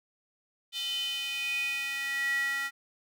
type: tone with high-pass filter sweep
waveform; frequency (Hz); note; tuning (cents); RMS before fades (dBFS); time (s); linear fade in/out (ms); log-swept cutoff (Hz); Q
square; 275.6; C#4; -10; -32; 0.72-2.71; 50; 3300 to 1700; 8.6
effects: none